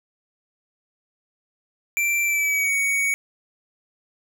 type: tone with pitch glide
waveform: square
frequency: 2349 to 2239 Hz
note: D7 to C#7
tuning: 0 to +17 cents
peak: -20 dBFS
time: 1.97-3.14 s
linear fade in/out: 0 ms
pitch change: -83 cents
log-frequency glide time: 2.24-2.73 s
effects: none